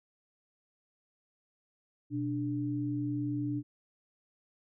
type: tone pair together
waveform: sine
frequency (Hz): 123.71 / 293.7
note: B2 / D4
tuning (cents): +3 / 0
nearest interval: octave + minor third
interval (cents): 1497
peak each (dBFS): -35 / -32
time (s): 2.1-3.63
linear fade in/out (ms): 50
effects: none